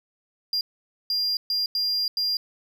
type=tone bursts at uneven times; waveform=triangle; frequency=4800 Hz; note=D8; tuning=37 cents sharp; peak=-21 dBFS; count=5; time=0.53-0.61 / 1.1-1.37 / 1.5-1.66 / 1.75-2.08 / 2.17-2.37 s; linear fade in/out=2 ms; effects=none